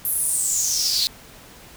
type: noise with high-pass filter sweep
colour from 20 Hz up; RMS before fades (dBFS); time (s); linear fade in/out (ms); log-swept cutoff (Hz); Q
pink; -22; 0.05-1.07; 0; 12000 to 4100; 7.5
effects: pink hiss -45 dBFS RMS until 1.76 s